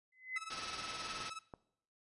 sine tone with exponential growth, 2034 Hz, C7, 50 cents flat, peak -33 dBFS, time 0.12-0.38 s, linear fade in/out 5 ms, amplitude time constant 56 ms
sawtooth tone with tremolo, 1300 Hz, E6, 24 cents flat, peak -38 dBFS, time 0.36-1.39 s, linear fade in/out 2 ms, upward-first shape sine, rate 19 Hz, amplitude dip 80%
white low-pass noise, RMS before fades -46 dBFS, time 0.5-1.3 s, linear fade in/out 5 ms, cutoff 5900 Hz, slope 96 dB/octave
clicks, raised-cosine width 1 ms, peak -33 dBFS, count 2, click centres 1.204 / 1.538 s
effects noise-tail reverb RT60 0.7 s tail -20 dB re dry + resampled to 24000 Hz

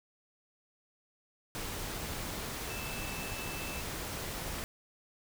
sine tone in noise, 2637 Hz, E7, in tune, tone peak -44 dBFS, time 2.7-3.81 s, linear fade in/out 0 ms, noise pink, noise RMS -39 dBFS, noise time 1.55-4.64 s, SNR -8 dB, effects none

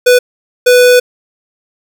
square tone bursts at uneven times, 494.9 Hz, B4, 4 cents sharp, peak -4 dBFS, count 2, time 0.06-0.19 / 0.66-1 s, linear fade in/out 10 ms, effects none

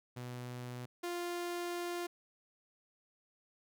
sawtooth tone pair in turn, 123.47 / 349.2 Hz, B2 / F4, 0 / 0 cents, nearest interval octave + tritone, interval 1800 cents, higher second, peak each -38 / -33 dBFS, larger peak second, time 0.16-0.86 / 1.03-2.07 s, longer second, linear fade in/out 10 ms, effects none

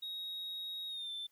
sine tone with pitch glide, 3778 to 3545 Hz, A#7 to A7, +22 to +12 cents, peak -37 dBFS, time 0.02-1.27 s, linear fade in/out 10 ms, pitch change -110 cents, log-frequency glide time 0.88-1.11 s, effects tanh soft clip ceiling -38 dBFS + white hiss -75 dBFS RMS until 1.31 s

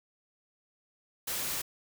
white noise, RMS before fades -34 dBFS, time 1.27-1.62 s, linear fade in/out 10 ms, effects none

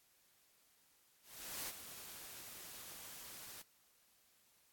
white noise with ADSR envelope, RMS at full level -43 dBFS, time 1.22-3.62 s, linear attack 460 ms, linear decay 38 ms, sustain -9 dB, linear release 5 ms, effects white hiss -72 dBFS RMS until 4.72 s + AAC 64 kbps

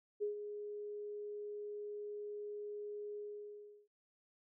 sine tone with ADSR envelope, 415.3 Hz, G#4, in tune, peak -33 dBFS, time 0.2-3.88 s, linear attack 27 ms, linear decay 120 ms, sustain -9 dB, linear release 710 ms, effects none

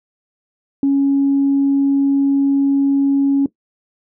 sine tone, 277.2 Hz, C#4, in tune, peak -10 dBFS, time 0.83-3.46 s, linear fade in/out 2 ms, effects noise-tail reverb RT60 0.1 s tail -17 dB re dry + tanh soft clip ceiling -7 dBFS

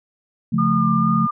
sine chord, Db augmented, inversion none, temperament equal, 138.59 / 174.61 / 220 Hz, Db3 / F3 / A3, 0 / 0 / 0 cents, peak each -23 / -20 / -19 dBFS, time 0.52-1.27 s, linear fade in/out 10 ms
sine tone with vibrato, 1207 Hz, D6, 47 cents sharp, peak -19 dBFS, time 0.58-1.31 s, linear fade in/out 10 ms, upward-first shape sine, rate 2.2 Hz, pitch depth 19 cents each way
effects none

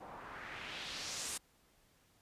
white noise with low-pass filter sweep, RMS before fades -45 dBFS, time 0-1.38 s, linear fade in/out 10 ms, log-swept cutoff 780 to 9500 Hz, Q 1.8, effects pink hiss -70 dBFS RMS until 2.21 s + resampled to 32000 Hz

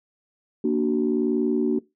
sine chord, Bb augmented, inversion none, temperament equal with one note detuned, 233.1 / 293.7 / 374.7 Hz, Bb3 / D4 / F#4, 0 / 0 / +22 cents, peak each -23 dBFS, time 0.64-1.79 s, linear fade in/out 5 ms, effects noise-tail reverb RT60 0.2 s tail -20 dB re dry + tanh soft clip ceiling -11 dBFS

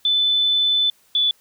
sine tone pair in turn, 3509 / 3465 Hz, A7 / A7, -5 / -27 cents, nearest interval unison, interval 22 cents, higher first, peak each -15 dBFS, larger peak neither, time 0.05-0.9 / 1.15-1.31 s, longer first, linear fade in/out 2 ms, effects white hiss -58 dBFS RMS until 1.4 s

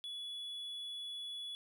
triangle tone, 3406 Hz, G#7, 43 cents sharp, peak -40 dBFS, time 0.04-1.55 s, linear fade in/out 0 ms, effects none

